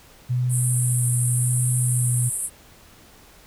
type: tone with vibrato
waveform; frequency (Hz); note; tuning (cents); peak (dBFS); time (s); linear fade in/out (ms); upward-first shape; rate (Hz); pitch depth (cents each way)
sine; 124; B2; +7; -19; 0.29-2.3; 20; sine; 0.88; 18
type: band-pass noise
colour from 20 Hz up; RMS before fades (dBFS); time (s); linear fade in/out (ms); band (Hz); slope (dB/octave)
pink; -27; 0.49-2.5; 50; 8300 to 11000; 96
effects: pink hiss -50 dBFS RMS until 3.46 s